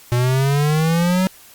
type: exponential sweep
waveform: square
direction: up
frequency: 120 to 190 Hz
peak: -15 dBFS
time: 0.12-1.27 s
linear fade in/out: 0 ms
effects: white hiss -45 dBFS RMS until 1.54 s + Opus 48 kbps